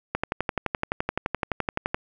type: click train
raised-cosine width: 0.5 ms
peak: -9 dBFS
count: 22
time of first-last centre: 0.15-1.945 s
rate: 11.7 Hz
effects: none